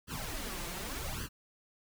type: noise with flanger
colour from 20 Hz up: pink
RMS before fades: -39 dBFS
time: 0.07-1.29 s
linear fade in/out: 50 ms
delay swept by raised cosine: 0.65 to 5.85 ms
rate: 0.86 Hz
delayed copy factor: +0.9
effects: none